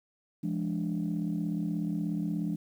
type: chord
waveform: sine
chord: D diminished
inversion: first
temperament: equal with one note detuned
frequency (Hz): 171.02 / 207.7 / 293.7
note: F3 / Ab3 / D4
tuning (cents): -36 / 0 / 0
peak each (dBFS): -31 / -33 / -34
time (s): 0.43-2.56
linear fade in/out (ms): 10
effects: tanh soft clip ceiling -22 dBFS + 10-bit